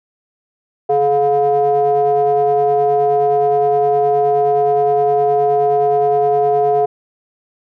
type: ring-modulated tone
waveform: triangle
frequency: 143.2 Hz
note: D3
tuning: 43 cents flat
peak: -6 dBFS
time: 0.89-6.86 s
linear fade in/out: 10 ms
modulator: 568 Hz
effects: none